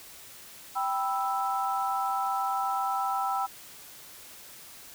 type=chord; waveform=sine; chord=E minor; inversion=first; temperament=equal; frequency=784 / 987.8 / 1318.5 Hz; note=G5 / B5 / E6; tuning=0 / 0 / 0 cents; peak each=-29 / -33 / -31 dBFS; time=0.75-3.47 s; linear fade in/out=20 ms; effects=white hiss -48 dBFS RMS until 4.94 s